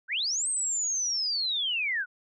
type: linear two-way sweep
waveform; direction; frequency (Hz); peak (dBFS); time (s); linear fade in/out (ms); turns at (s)
sine; up then down; 1409 to 8430 to 1409; -26; 0.08-2.06; 50; 0.48
effects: none